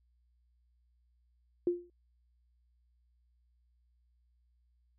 sine tone with exponential decay, 350.7 Hz, F4, 7 cents sharp, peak -23 dBFS, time 1.67-1.9 s, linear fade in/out 2 ms, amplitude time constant 50 ms, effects added 60 Hz sine -68 dBFS peak until 4.98 s

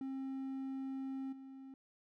triangle tone with level steps, 267.2 Hz, C4, 36 cents sharp, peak -37 / -47 dBFS, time 0.01-1.74 s, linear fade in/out 2 ms, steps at 1.32 s, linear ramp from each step 10 ms, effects none

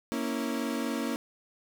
35% pulse chord, A# diminished, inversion none, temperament equal, 233.1 / 277.2 / 329.6 Hz, A#3 / C#4 / E4, 0 / 0 / 0 cents, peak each -31 / -32 / -35 dBFS, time 0.12-1.16 s, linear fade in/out 0 ms, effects none

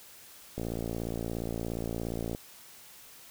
click train, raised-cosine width 2 ms, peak -21 dBFS, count 102, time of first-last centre 0.58-2.349 s, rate 57.1 Hz, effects white hiss -52 dBFS RMS until 3.3 s

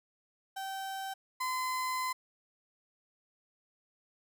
35% pulse tone pair in turn, 774 / 1023.1 Hz, G5 / C6, -22 / -39 cents, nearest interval perfect fourth, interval 483 cents, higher second, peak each -35 / -30 dBFS, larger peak second, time 0.56-1.14 / 1.4-2.13 s, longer second, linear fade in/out 10 ms, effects none

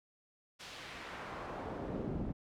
brown noise with band-pass filter sweep, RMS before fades -42 dBFS, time 0.59-2.33 s, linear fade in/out 20 ms, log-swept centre 4500 to 220 Hz, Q 0.92, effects none

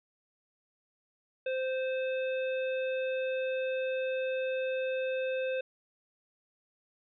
harmonic tone, 520 Hz, C5, 11 cents flat, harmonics 1 / 3 / 5 / 7, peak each -30 / -42 / -41 / -50 dBFS, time 1.46-5.61 s, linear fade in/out 5 ms, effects none

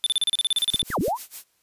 square tone bursts, 3536 Hz, A7, 8 cents sharp, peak -19 dBFS, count 14, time 0.04-0.818 s, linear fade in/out 0 ms, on 24 ms, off 34 ms
blue noise with tremolo, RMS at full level -35 dBFS, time 0.56-1.44 s, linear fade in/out 2 ms, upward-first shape sine, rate 6.5 Hz, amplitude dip 95%
clicks, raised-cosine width 3 ms, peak -20 dBFS, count 5, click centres 0.744 / 0.829 / 0.903 / 1.009 / 1.081 s
sine linear two-way sweep, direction down then up, 2217 to 138.59 to 1097 Hz, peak -21 dBFS, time 0.9-1.18 s, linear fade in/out 50 ms, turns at 0.99 s
effects white hiss -67 dBFS RMS until 1.62 s + resampled to 32000 Hz

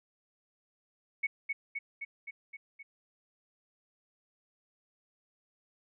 sine tone with echo, 2217 Hz, C#7, in tune, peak -27 dBFS, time 1.23-1.27 s, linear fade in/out 10 ms, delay 260 ms, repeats 6, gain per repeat -3 dB, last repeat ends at 2.83 s, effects none

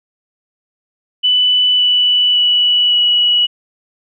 sine tone with pitch steps, 2986 / 2967 / 2948 / 2930 Hz, F#7 / F#7 / F#7 / F#7, +15 / +4 / -7 / -18 cents, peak -9 dBFS, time 1.23-3.47 s, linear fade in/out 20 ms, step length 560 ms, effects none

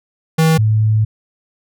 square / sine tone pair in turn, 160.4 / 108.53 Hz, E3 / A2, -47 / -23 cents, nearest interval perfect fifth, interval 676 cents, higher first, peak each -10 dBFS, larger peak neither, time 0.38-0.58 / 0.58-1.05 s, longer second, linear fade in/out 10 ms, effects none

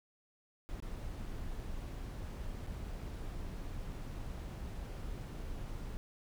brown noise with dropouts, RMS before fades -42 dBFS, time 0.69-5.97 s, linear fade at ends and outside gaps 0 ms, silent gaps 0.802-0.824 / 1.255-1.259 / 1.601-1.605 / 2.665-2.67 s, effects none

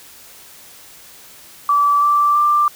sine tone with pitch steps, 1156 / 1169.4 / 1183 Hz, D6 / D6 / D6, -28 / -8 / +12 cents, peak -11 dBFS, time 1.69-2.68 s, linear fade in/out 2 ms, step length 330 ms, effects white hiss -42 dBFS RMS until 2.75 s

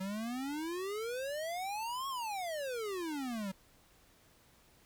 square exponential two-way sweep, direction up then down, 185.7 to 1108.7 to 185.7 Hz, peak -37 dBFS, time 0-3.52 s, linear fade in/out 10 ms, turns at 2.08 s, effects pink hiss -65 dBFS RMS until 4.85 s

